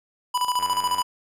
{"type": "tone with tremolo", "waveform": "square", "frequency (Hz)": 990, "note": "B5", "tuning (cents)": 4, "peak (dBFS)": -20, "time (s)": [0.34, 1.03], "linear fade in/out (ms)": 10, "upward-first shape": "square", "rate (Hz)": 14, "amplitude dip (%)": 65}
{"type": "click train", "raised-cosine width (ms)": 0.5, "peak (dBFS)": -24, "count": 39, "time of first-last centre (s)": [0.6, 1.006], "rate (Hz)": 93.5}
{"effects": ["resampled to 32000 Hz"]}